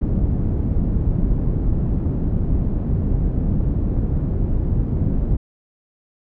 pink low-pass noise, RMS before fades -19 dBFS, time 0.01-5.37 s, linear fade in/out 10 ms, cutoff 220 Hz, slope 12 dB/octave, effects none

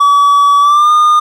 triangle tone with pitch glide, 1142 to 1216.9 Hz, D6 to D#6, -49 to -39 cents, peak -3 dBFS, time 0-1.2 s, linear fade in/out 10 ms, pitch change +110 cents, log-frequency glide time 0.6-0.91 s, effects none

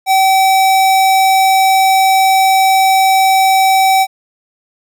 square tone, 767 Hz, G5, 38 cents flat, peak -8 dBFS, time 0.06-4.07 s, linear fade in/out 50 ms, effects none

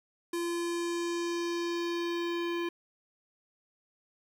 square tone with low-pass filter sweep, 342.9 Hz, F4, 32 cents flat, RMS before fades -33 dBFS, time 0.33-2.69 s, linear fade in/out 5 ms, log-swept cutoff 11000 to 2900 Hz, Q 1.6, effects 9-bit

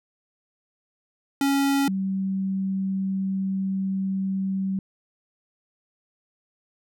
square / sine tone pair in turn, 277.3 / 192.17 Hz, C#4 / G3, +1 / -34 cents, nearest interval tritone, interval 635 cents, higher first, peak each -20 / -23 dBFS, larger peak first, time 1.41-1.88 / 1.88-4.79 s, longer second, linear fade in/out 2 ms, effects none

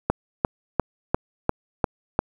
click train, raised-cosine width 1 ms, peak -4 dBFS, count 7, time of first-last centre 0.1-2.191 s, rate 2.87 Hz, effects 7-bit

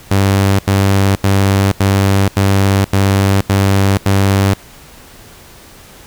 sawtooth tone bursts, 98 Hz, G2, in tune, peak -5 dBFS, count 8, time 0.11-4.538 s, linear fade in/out 5 ms, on 480 ms, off 84 ms, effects pink hiss -39 dBFS RMS until 6.06 s

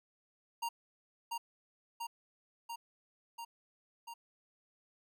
square tone with echo, 932.3 Hz, A#5, in tune, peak -35 dBFS, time 0.62-0.69 s, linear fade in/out 10 ms, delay 690 ms, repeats 5, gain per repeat -2 dB, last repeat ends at 4.14 s, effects none

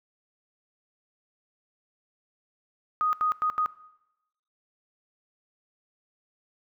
sine tone bursts at uneven times, 1244.5 Hz, D#6, in tune, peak -22 dBFS, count 4, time 3.01-3.13 / 3.21-3.32 / 3.42-3.5 / 3.58-3.66 s, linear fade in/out 0 ms, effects noise-tail reverb RT60 0.9 s tail -19 dB re dry

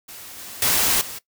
white noise with level steps, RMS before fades -39 / -37 / -19 / -34 dBFS, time 0.08-1.19 s, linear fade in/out 10 ms, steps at 0.38 / 0.62 / 1.01 s, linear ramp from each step 2 ms, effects noise-tail reverb RT60 0.1 s tail -18 dB re dry

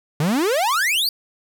45% pulse exponential sweep, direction up, 140 to 4787 Hz, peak -17 dBFS, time 0.2-1.09 s, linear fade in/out 2 ms, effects none

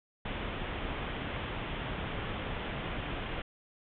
pink low-pass noise, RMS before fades -37 dBFS, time 0.25-3.42 s, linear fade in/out 5 ms, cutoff 3500 Hz, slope 96 dB/octave, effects none

